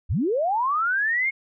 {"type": "linear sweep", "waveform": "sine", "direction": "up", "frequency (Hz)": [46.25, 2186], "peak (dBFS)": -20, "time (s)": [0.09, 1.31], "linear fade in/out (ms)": 20, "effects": []}